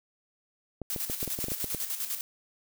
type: clicks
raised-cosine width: 2 ms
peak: -22 dBFS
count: 11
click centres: 0.817 / 0.962 / 1.099 / 1.229 / 1.277 / 1.389 / 1.442 / 1.484 / 1.519 / 1.643 / 1.747 s
type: noise with tremolo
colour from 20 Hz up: blue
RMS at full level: -32 dBFS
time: 0.9-2.21 s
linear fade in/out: 0 ms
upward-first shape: square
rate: 10 Hz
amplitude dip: 55%
effects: none